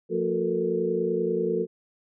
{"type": "tone cluster", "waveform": "sine", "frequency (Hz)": [177.1, 229.5, 364.3, 443.1, 473.4], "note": ["F3", "A#3", "F#4", "A4", "A#4"], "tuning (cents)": [24, -27, -27, 12, 27], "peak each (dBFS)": [-32, -34, -28, -26, -33], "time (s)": [0.09, 1.67], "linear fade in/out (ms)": 50, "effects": []}